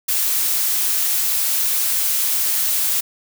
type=noise; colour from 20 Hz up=blue; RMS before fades=-19 dBFS; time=0.08-3.01 s; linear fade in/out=10 ms; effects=none